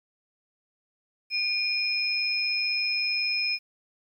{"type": "tone pair together", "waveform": "sine", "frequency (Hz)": [2426, 5141], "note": ["D#7", "E8"], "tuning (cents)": [-44, -44], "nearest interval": "octave + minor second", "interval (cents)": 1300, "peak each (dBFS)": -27, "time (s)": [1.3, 3.59], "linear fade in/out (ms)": 50, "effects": ["10-bit"]}